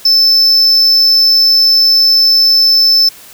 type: tone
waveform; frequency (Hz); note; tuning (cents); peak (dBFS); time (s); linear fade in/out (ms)
triangle; 5274; E8; 0; -4; 0.05-3.09; 5
effects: white hiss -36 dBFS RMS until 3.33 s